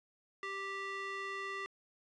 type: tone with band-pass filter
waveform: square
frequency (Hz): 392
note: G4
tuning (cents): 0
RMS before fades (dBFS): -41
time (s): 0.43-1.66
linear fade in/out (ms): 0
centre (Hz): 1800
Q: 1.7
effects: resampled to 22050 Hz